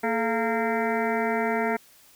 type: harmonic tone with a mistuned harmonic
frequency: 229.8 Hz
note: A#3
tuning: 25 cents flat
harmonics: 1 / 2 / 3 / 4 / 6 / 7 / 8 / 9 / 10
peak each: -29 / -28 / -29 / -31 / -34 / -38 / -35 / -35 / -40 dBFS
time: 0.03-1.77 s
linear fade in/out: 10 ms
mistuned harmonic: 2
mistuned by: -96 cents
effects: white hiss -55 dBFS RMS until 2.15 s